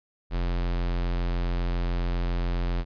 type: tone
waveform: square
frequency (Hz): 43.65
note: F1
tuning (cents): 0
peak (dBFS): -25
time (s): 0.3-2.85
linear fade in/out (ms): 50
effects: resampled to 11025 Hz